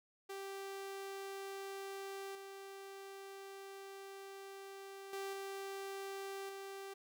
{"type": "tone with level steps", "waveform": "sawtooth", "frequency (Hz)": 391.4, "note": "G4", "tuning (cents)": -3, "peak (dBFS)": [-40, -45, -37, -39, -42], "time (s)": [0.29, 6.94], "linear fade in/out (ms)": 10, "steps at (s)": [2.35, 5.13, 5.33, 6.49], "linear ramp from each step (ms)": 2, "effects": []}